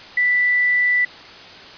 sine tone, 1975.5 Hz, B6, in tune, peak -14 dBFS, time 0.17-1.05 s, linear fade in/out 5 ms, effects white hiss -39 dBFS RMS until 1.77 s + resampled to 11025 Hz

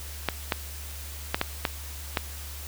clicks, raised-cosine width 0.3 ms, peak -7 dBFS, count 6, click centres 0.287 / 0.522 / 1.345 / 1.414 / 1.652 / 2.172 s, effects added 72 Hz sine -38 dBFS peak until 2.67 s + white hiss -42 dBFS RMS until 2.67 s

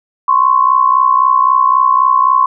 sine tone pair together, 1036.2 / 1100 Hz, C6 / C#6, -17 / -14 cents, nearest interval minor second, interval 103 cents, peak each -10 dBFS, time 0.28-2.46 s, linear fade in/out 5 ms, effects none

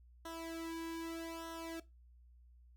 sawtooth tone with flanger, 329.6 Hz, E4, in tune, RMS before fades -44 dBFS, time 0.25-1.8 s, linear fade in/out 5 ms, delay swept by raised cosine 0.42 to 1.62 ms, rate 0.81 Hz, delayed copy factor -0.9, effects noise-tail reverb RT60 0.2 s tail -17 dB re dry + added 60 Hz sine -59 dBFS peak until 2.76 s

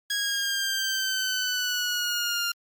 15% pulse exponential sweep, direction down, 1654 to 1396.9 Hz, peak -19 dBFS, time 0.1-2.52 s, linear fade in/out 5 ms, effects Opus 32 kbps

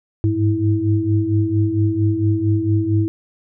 sine tone cluster, 101.3 / 105.7 / 325.8 Hz, G#2 / G#2 / E4, -43 / +31 / -20 cents, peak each -19 dBFS, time 0.24-3.08 s, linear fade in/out 0 ms, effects none

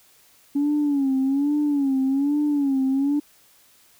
sine tone with vibrato, 280.2 Hz, C#4, 19 cents sharp, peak -17 dBFS, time 0.55-3.2 s, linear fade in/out 10 ms, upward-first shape sine, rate 1.2 Hz, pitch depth 100 cents each way, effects tanh soft clip ceiling -15 dBFS + white hiss -56 dBFS RMS until 3.99 s

